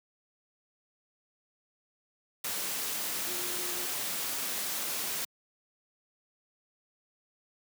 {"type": "tone in noise", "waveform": "sine", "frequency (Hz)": 356.6, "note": "F4", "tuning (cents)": 36, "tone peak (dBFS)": -44, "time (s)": [3.27, 3.86], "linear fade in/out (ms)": 5, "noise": "white", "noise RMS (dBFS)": -34, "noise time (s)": [2.44, 5.25], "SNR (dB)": -13, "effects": ["high-pass 150 Hz 12 dB/octave"]}